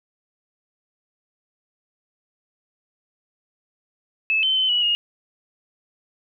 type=tone with pitch steps; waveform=sine; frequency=2608 / 3077 / 3058 / 2934 / 2859 Hz; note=E7 / G7 / G7 / F#7 / F7; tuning=-19 / -33 / -44 / -15 / +40 cents; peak=-17 dBFS; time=4.3-4.95 s; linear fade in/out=0 ms; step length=130 ms; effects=none